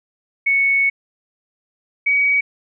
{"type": "tone pair in turn", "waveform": "sine", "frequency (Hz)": [2215, 2262], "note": ["C#7", "C#7"], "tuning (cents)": [-2, 34], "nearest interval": "unison", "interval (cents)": 36, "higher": "second", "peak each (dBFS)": -13, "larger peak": "neither", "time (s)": [[0.46, 0.9], [2.06, 2.41]], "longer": "first", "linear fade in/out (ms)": 10, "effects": []}